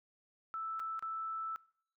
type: tone with dropouts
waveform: sine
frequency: 1318.5 Hz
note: E6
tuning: in tune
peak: -37 dBFS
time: 0.54-1.56 s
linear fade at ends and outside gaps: 0 ms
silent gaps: 0.795-0.8 / 0.993-1.025 s
effects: noise-tail reverb RT60 0.6 s tail -23 dB re dry